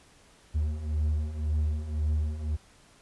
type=beating tone pair; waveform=triangle; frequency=74.8 / 76.7 Hz; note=D2 / D#2; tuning=+32 / -24 cents; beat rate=1.9 Hz; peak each=-30 / -25 dBFS; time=0.54-2.57 s; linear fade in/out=20 ms; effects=pink hiss -58 dBFS RMS until 3.01 s + resampled to 24000 Hz